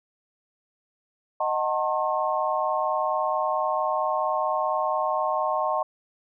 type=chord; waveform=sine; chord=D# diminished seventh; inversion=none; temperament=just; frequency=622.3 / 746.7 / 896 / 1075.3 Hz; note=D#5 / F#5 / A5 / C6; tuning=0 / +16 / +31 / +47 cents; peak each=-27 / -29 / -29 / -27 dBFS; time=1.4-5.83 s; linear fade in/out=5 ms; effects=none